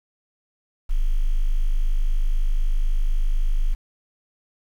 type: tone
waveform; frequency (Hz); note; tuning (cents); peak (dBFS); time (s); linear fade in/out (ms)
sine; 25.96; G#0; 0; -16; 0.89-3.75; 20
effects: 8-bit